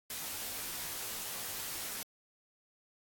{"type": "noise with comb filter", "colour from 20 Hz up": "white", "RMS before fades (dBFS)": -40, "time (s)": [0.1, 2.03], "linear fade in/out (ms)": 2, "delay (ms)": 16, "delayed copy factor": -0.65, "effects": ["AAC 64 kbps"]}